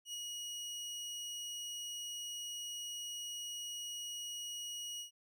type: tone with ADSR envelope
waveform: 25% pulse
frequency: 2900 Hz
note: F#7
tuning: 35 cents flat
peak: -36 dBFS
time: 0.05-5.11 s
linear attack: 87 ms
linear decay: 11 ms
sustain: -2 dB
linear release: 110 ms
effects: none